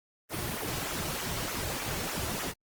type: noise with flanger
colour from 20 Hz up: pink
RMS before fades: -34 dBFS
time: 0.29-2.54 s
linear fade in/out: 50 ms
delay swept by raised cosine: 0.21 to 4.31 ms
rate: 3.3 Hz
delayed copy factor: -0.7
effects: Opus 24 kbps